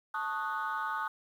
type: chord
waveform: sine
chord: D# half-diminished seventh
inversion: second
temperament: equal with one note detuned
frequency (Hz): 880 / 1104.9 / 1244.5 / 1480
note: A5 / C#6 / D#6 / F#6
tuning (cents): 0 / -6 / 0 / 0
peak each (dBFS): -36 / -38 / -35 / -36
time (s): 0.14-1.08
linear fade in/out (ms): 5
effects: tanh soft clip ceiling -26 dBFS + 10-bit